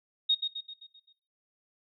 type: tone with echo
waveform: sine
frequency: 3729 Hz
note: A#7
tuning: in tune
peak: -21 dBFS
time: 0.29-0.35 s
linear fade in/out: 10 ms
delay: 130 ms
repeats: 6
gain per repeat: -6 dB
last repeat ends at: 1.13 s
effects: noise-tail reverb RT60 0.5 s tail -23 dB re dry